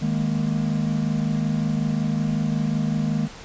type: chord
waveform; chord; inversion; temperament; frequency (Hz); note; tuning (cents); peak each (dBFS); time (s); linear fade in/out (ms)
triangle; D# suspended fourth; none; equal; 155.56 / 207.7 / 233.1; D#3 / G#3 / A#3; 0 / 0 / 0; -22 / -23 / -24; 0.01-3.28; 20
effects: pink hiss -41 dBFS RMS until 3.44 s + resampled to 16000 Hz